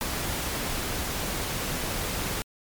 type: noise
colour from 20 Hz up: pink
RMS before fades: -30 dBFS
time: 0.01-2.42 s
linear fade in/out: 0 ms
effects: MP3 96 kbps